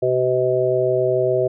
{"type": "harmonic tone", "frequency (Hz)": 127, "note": "B2", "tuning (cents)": 49, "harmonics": [1, 3, 4, 5], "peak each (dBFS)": [-27, -19, -22, -20], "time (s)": [0.02, 1.48], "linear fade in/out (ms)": 10, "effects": []}